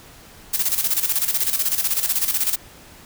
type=noise with tremolo; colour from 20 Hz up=blue; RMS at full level=-19 dBFS; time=0.53-2.56 s; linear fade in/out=10 ms; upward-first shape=square; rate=16 Hz; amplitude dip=65%; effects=pink hiss -45 dBFS RMS until 3.05 s